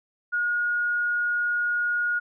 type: tone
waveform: sine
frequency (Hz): 1439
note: F#6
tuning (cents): -49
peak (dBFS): -22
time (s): 0.32-2.2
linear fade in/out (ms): 20
effects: none